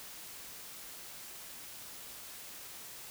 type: silence
effects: white hiss -48 dBFS RMS until 3.1 s